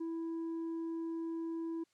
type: tone with tanh clipping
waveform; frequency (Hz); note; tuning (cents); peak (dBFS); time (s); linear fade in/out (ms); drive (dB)
sine; 329.6; E4; 0; -37; 0-1.84; 10; 3
effects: white hiss -75 dBFS RMS until 1.93 s + low-pass 7000 Hz 12 dB/octave